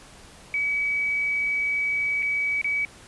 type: tone with dropouts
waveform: sine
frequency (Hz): 2278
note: C#7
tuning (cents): +47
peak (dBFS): -22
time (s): 0.54-2.85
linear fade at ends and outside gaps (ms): 1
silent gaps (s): 2.224-2.228 / 2.615-2.644
effects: pink hiss -48 dBFS RMS until 3.07 s + resampled to 24000 Hz